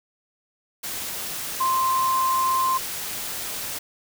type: tone in noise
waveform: sine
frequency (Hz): 1046.5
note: C6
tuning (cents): 0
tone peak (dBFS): -19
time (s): 1.6-2.78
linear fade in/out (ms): 10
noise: white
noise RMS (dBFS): -31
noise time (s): 0.83-3.79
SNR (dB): +9
effects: none